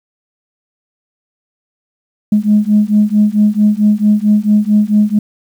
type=beating tone pair; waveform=sine; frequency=207.7 / 212.2 Hz; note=G#3 / G#3; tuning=0 / +38 cents; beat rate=4.5 Hz; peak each=-10 dBFS; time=2.32-5.19 s; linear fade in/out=5 ms; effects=tanh soft clip ceiling -1 dBFS + 7-bit